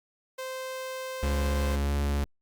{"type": "tone", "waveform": "sawtooth", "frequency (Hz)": 520, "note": "C5", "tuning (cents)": -11, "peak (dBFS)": -30, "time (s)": [0.38, 1.76], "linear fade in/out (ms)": 10}
{"type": "tone with pitch glide", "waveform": "45% pulse", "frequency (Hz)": [70.4, 71.3], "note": ["C#2", "C#2"], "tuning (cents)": [27, 49], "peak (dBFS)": -25, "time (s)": [1.23, 2.24], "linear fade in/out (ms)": 0, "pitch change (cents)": 22, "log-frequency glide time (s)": [1.84, 1.9]}
{"effects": ["Opus 48 kbps"]}